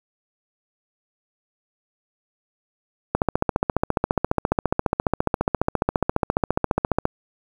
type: click train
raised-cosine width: 1 ms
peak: -4 dBFS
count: 58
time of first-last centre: 3.15-7.054 s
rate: 14.6 Hz
effects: 7-bit